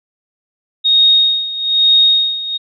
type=tone with tremolo; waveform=sine; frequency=3729 Hz; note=A#7; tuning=in tune; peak=-6 dBFS; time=0.84-2.58 s; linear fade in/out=20 ms; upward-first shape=sine; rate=1.1 Hz; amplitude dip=80%; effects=none